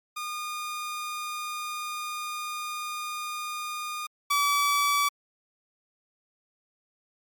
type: tone pair in turn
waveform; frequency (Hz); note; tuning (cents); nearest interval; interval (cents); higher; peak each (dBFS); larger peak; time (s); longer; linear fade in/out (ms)
sawtooth; 1219 / 1148.3; D#6 / D6; -36 / -39; minor second; 103; first; -28 / -18; second; 0.16-4.07 / 4.3-5.09; first; 10
effects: MP3 96 kbps